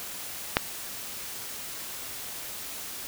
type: click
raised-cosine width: 0.3 ms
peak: -3 dBFS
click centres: 0.569 s
effects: white hiss -38 dBFS RMS until 3.07 s

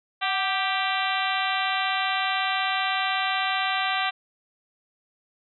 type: harmonic tone with a mistuned harmonic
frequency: 392 Hz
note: G4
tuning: in tune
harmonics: 2 / 3 / 4 / 5 / 6 / 7 / 8 / 9 / 10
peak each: -28 / -30 / -31 / -32 / -33 / -33 / -34 / -35 / -35 dBFS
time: 0.21-4.11 s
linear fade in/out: 20 ms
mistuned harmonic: 2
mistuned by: -67 cents
effects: none

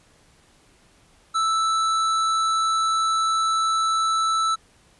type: tone with tanh clipping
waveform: sine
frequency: 1318.5 Hz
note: E6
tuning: in tune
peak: -21 dBFS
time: 1.34-4.56 s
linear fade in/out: 20 ms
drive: 16 dB
effects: pink hiss -57 dBFS RMS until 4.99 s + resampled to 24000 Hz

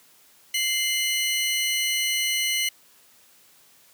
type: tone pair together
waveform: sawtooth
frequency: 2090 / 2960 Hz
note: C7 / F#7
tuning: -2 / 0 cents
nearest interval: tritone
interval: 602 cents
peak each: -22 dBFS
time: 0.54-2.69 s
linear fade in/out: 5 ms
effects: white hiss -56 dBFS RMS until 3.93 s + high-pass 100 Hz 12 dB/octave

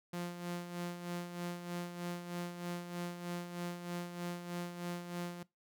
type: tone with tremolo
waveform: sawtooth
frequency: 174.9 Hz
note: F3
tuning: 3 cents sharp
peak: -33 dBFS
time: 0.13-5.43 s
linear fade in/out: 5 ms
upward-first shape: sine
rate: 3.2 Hz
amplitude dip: 60%
effects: noise-tail reverb RT60 0.2 s tail -21 dB re dry

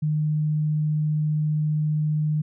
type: tone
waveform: sine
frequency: 152.5 Hz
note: D#3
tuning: 34 cents flat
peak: -20 dBFS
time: 0.02-2.42 s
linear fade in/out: 10 ms
effects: none

